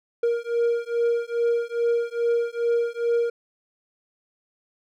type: beating tone pair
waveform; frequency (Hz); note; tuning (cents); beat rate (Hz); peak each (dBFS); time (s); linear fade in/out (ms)
triangle; 468.7 / 471.1; A#4 / A#4; +9 / +18; 2.4; -22; 0.23-3.3; 5
effects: none